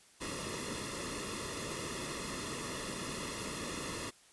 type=noise with comb filter; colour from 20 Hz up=pink; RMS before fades=-40 dBFS; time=0.2-4.11 s; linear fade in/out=20 ms; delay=1.3 ms; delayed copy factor=-0.8; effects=white hiss -62 dBFS RMS until 4.32 s + resampled to 24000 Hz